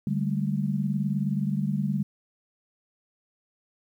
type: chord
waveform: sine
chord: D suspended fourth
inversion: none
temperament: equal with one note detuned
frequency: 146.83 / 196 / 215.1 Hz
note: D3 / G3 / A3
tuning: 0 / 0 / -39 cents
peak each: -28 / -27 / -31 dBFS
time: 0.07-2.03 s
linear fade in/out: 2 ms
effects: 10-bit